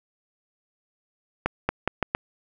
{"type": "accelerating click train", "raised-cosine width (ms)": 0.5, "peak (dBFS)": -7, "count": 5, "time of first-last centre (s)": [1.46, 2.149], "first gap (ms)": 230, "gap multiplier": 0.81, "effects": []}